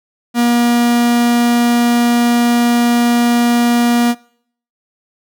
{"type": "tone", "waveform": "45% pulse", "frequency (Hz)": 238.6, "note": "A#3", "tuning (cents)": 41, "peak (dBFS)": -10, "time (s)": [0.34, 4.15], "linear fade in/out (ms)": 50, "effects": ["noise-tail reverb RT60 0.6 s tail -23 dB re dry"]}